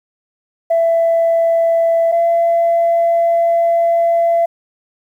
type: tone pair in turn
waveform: sine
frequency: 666 / 676.5 Hz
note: E5 / E5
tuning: +18 / +45 cents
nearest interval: unison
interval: 27 cents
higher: second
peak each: -9 dBFS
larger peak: neither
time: 0.7-2.12 / 2.12-4.46 s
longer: second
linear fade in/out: 10 ms
effects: tanh soft clip ceiling -7 dBFS + 8-bit